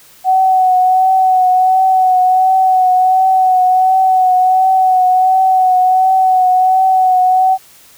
sine tone with vibrato, 747 Hz, F#5, 16 cents sharp, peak -7 dBFS, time 0.24-7.58 s, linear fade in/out 50 ms, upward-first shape triangle, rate 1.4 Hz, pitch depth 30 cents each way, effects white hiss -43 dBFS RMS until 7.97 s

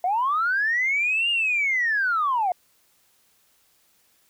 sine linear two-way sweep, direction up then down, 691 to 2849 to 691 Hz, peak -19 dBFS, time 0.04-2.52 s, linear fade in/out 2 ms, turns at 1.3 s, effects tanh soft clip ceiling -15 dBFS + white hiss -63 dBFS RMS until 4.29 s

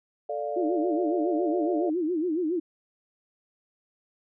sine chord, D minor, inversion second, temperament equal, 440 / 587.3 / 698.5 Hz, A4 / D5 / F5, 0 / 0 / 0 cents, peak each -34 / -31 / -33 dBFS, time 0.29-1.9 s, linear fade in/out 5 ms
sine tone with vibrato, 333.6 Hz, E4, 21 cents sharp, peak -24 dBFS, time 0.56-2.6 s, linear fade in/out 10 ms, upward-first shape sine, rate 7.2 Hz, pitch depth 170 cents each way
effects none

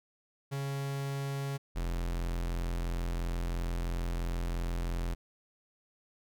45% pulse tone pair in turn, 138.59 / 42.97 Hz, C#3 / F1, 0 / -27 cents, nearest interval octave + minor sixth, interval 2027 cents, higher first, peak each -33 / -31 dBFS, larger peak second, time 0.51-1.58 / 1.75-5.15 s, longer second, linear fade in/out 20 ms, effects none

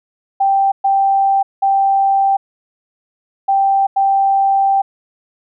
sine tone bursts at uneven times, 784 Hz, G5, in tune, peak -10 dBFS, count 5, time 0.4-0.72 / 0.84-1.43 / 1.62-2.37 / 3.48-3.87 / 3.96-4.82 s, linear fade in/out 10 ms, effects none

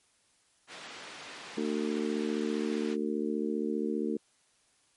white band-pass noise, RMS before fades -46 dBFS, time 0.67-2.97 s, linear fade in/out 50 ms, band 200 to 3200 Hz, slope 12 dB/octave
harmonic tone, 75.1 Hz, D2, 39 cents sharp, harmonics 3 / 4 / 5 / 6, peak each -33 / -34 / -35 / -36 dBFS, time 1.57-4.17 s, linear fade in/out 5 ms
effects white hiss -68 dBFS RMS until 4.96 s + MP3 48 kbps

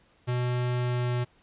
square tone with pitch glide, 123.47 to 122.76 Hz, B2 to B2, 0 to -10 cents, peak -26 dBFS, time 0.27-1.25 s, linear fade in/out 20 ms, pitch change -10 cents, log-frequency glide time 0.75-1.13 s, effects pink hiss -63 dBFS RMS until 1.42 s + resampled to 8000 Hz

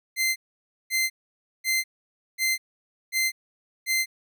sawtooth tone bursts, 2077 Hz, C7, 13 cents flat, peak -18 dBFS, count 6, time 0.16-4.06 s, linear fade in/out 50 ms, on 200 ms, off 540 ms, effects none

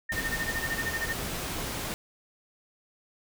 sine tone with tremolo, 1822 Hz, A#6, 40 cents flat, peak -27 dBFS, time 0.09-1.13 s, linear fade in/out 5 ms, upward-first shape sine, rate 13 Hz, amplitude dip 95%
pink noise, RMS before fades -34 dBFS, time 0.12-1.94 s, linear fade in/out 0 ms
effects none

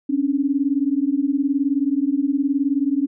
sine beating tone pair, 270 / 289 Hz, C#4 / D4, -45 / -28 cents, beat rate 19 Hz, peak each -20 dBFS, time 0.09-3.07 s, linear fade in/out 10 ms, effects none

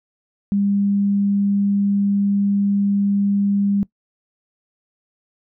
sine tone, 200.6 Hz, G3, 40 cents sharp, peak -15 dBFS, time 0.52-3.83 s, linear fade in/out 0 ms, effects noise-tail reverb RT60 0.1 s tail -21 dB re dry

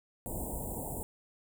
pink band-stop noise, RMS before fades -38 dBFS, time 0.26-1.03 s, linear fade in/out 0 ms, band 940 to 7500 Hz, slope 96 dB/octave, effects none

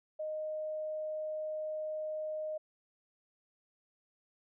sine tone, 619 Hz, D#5, 9 cents flat, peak -35 dBFS, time 0.19-2.58 s, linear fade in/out 10 ms, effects none

